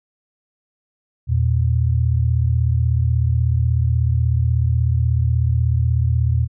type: tone pair together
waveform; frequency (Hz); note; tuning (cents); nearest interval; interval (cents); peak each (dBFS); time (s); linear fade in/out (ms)
sine; 82.3 / 118.68; E2 / A#2; -2 / +31; tritone; 633; -17 / -17; 1.27-6.48; 50
effects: none